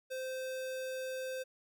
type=tone; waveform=square; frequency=519 Hz; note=C5; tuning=14 cents flat; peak=-38 dBFS; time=0.1-1.44 s; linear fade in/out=20 ms; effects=none